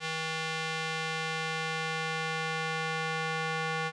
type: tone with band-pass filter sweep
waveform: square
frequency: 160 Hz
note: D#3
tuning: 49 cents sharp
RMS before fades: -33 dBFS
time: 0-3.92 s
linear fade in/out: 50 ms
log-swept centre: 2700 to 1700 Hz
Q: 0.85
effects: resampled to 22050 Hz

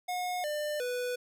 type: tone with pitch steps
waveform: square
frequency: 723 / 597.5 / 493.8 Hz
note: F#5 / D5 / B4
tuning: -40 / +30 / 0 cents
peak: -32 dBFS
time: 0.08-1.16 s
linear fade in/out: 10 ms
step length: 360 ms
effects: none

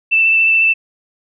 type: tone with vibrato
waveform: sine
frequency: 2657 Hz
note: E7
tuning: 13 cents sharp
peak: -9 dBFS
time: 0.11-0.74 s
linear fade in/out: 20 ms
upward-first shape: sine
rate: 14 Hz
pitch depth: 14 cents each way
effects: none

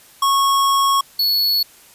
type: tone pair in turn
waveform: square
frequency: 1100 / 4400 Hz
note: C#6 / C#8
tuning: -14 / -14 cents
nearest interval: 2 octaves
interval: 2400 cents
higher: second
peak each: -14 / -15 dBFS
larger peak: first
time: 0.22-1.01 / 1.19-1.63 s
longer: first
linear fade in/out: 5 ms
effects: white hiss -47 dBFS RMS until 1.94 s + resampled to 32000 Hz

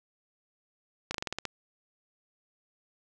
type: slowing click train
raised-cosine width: 0.2 ms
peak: -15 dBFS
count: 8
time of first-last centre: 1.11-1.453 s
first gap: 34 ms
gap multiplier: 1.12
effects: none

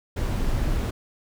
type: noise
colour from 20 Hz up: brown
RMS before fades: -24 dBFS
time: 0.16-0.91 s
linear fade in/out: 10 ms
effects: none

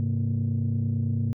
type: tone cluster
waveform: sine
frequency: 103.6 / 132.6 / 230.5 Hz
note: G#2 / C3 / A#3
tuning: -4 / +23 / -19 cents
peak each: -24 / -27 / -29 dBFS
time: 0-1.33 s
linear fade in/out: 0 ms
effects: tanh soft clip ceiling -18 dBFS

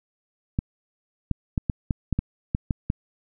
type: clicks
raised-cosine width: 5 ms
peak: -10 dBFS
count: 10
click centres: 0.589 / 1.313 / 1.578 / 1.698 / 1.908 / 2.127 / 2.19 / 2.549 / 2.708 / 2.901 s
effects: none

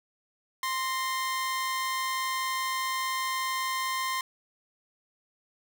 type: tone pair together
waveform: sawtooth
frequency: 1046.5 / 1845.6 Hz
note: C6 / A#6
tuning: 0 / -18 cents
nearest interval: minor seventh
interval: 982 cents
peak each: -25 / -34 dBFS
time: 0.63-4.21 s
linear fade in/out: 2 ms
effects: none

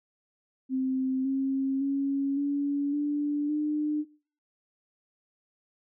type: tone with pitch steps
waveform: sine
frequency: 261.6 / 269 / 276.5 / 284.3 / 292.3 / 300.5 Hz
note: C4 / C4 / C#4 / C#4 / D4 / D4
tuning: 0 / +48 / -4 / +44 / -8 / +40 cents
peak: -25 dBFS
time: 0.69-4.05 s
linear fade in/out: 50 ms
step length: 560 ms
effects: noise-tail reverb RT60 0.5 s tail -25 dB re dry

